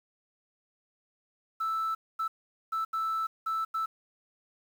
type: tone bursts at uneven times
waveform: sine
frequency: 1318.5 Hz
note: E6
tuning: in tune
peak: -26 dBFS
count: 6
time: 1.6-1.95 / 2.19-2.28 / 2.72-2.85 / 2.93-3.27 / 3.46-3.65 / 3.74-3.86 s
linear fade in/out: 10 ms
effects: tanh soft clip ceiling -26 dBFS + 9-bit